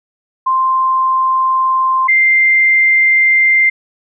sine tone pair in turn, 1046.5 / 2093 Hz, C6 / C7, 0 / 0 cents, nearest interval octave, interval 1200 cents, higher second, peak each -10 / -7 dBFS, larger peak second, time 0.46-2.08 / 2.08-3.7 s, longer neither, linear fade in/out 10 ms, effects none

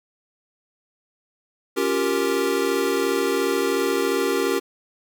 square chord, G half-diminished seventh, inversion second, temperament equal, 277.2 / 349.2 / 392 / 466.2 Hz, Db4 / F4 / G4 / Bb4, 0 / 0 / 0 / 0 cents, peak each -28 / -28 / -24 / -26 dBFS, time 1.76-4.6 s, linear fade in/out 20 ms, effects none

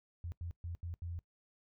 sine tone bursts at uneven times, 85.6 Hz, F2, 34 cents flat, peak -39 dBFS, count 5, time 0.24-0.32 / 0.41-0.51 / 0.64-0.75 / 0.83-0.94 / 1.02-1.19 s, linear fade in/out 0 ms, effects noise-tail reverb RT60 0.1 s tail -20 dB re dry

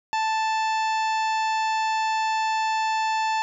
harmonic tone, 880 Hz, A5, in tune, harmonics 1 / 2 / 3 / 4 / 5 / 6 / 7 / 8, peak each -22 / -32 / -33 / -40 / -39 / -42 / -49 / -44 dBFS, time 0.13-3.42 s, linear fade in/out 0 ms, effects none

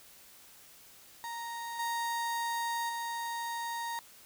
35% pulse tone with level steps, 932.3 Hz, A#5, in tune, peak -36 / -30 / -33 dBFS, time 1.24-3.99 s, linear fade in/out 0 ms, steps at 1.79 / 2.89 s, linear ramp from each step 5 ms, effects white hiss -56 dBFS RMS until 4.25 s

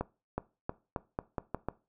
accelerating click train, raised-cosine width 1 ms, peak -18 dBFS, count 8, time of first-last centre 0.01-1.686 s, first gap 370 ms, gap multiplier 0.85, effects noise-tail reverb RT60 0.3 s tail -19 dB re dry

